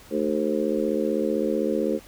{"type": "harmonic tone with a mistuned harmonic", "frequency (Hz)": 75.7, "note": "D#2", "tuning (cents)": -47, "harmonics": [3, 4, 5, 6, 7], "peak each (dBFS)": [-28, -28, -28, -28, -28], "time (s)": [0.1, 2], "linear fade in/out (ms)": 50, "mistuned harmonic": 3, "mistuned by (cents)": -66, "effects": ["pink hiss -49 dBFS RMS until 2.07 s"]}